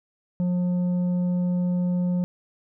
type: tone with tanh clipping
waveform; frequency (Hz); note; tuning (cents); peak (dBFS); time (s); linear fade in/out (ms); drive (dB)
sine; 178.6; F3; +39; -22; 0.4-2.24; 0; 6
effects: none